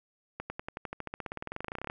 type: accelerating click train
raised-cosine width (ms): 0.5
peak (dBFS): -21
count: 28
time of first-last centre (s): 0.4-1.899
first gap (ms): 100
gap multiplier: 0.95
effects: none